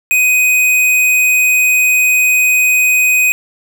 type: tone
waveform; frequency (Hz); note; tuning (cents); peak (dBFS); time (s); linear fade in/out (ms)
square; 2500; D#7; +8; -9; 0.11-3.32; 0
effects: none